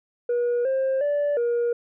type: tone with pitch steps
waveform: sine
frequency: 481.7 / 531 / 581 / 474.9 Hz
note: B4 / C5 / D5 / A#4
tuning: -43 / +25 / -19 / +32 cents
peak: -18 dBFS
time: 0.29-1.73 s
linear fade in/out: 5 ms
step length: 360 ms
effects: tanh soft clip ceiling -19 dBFS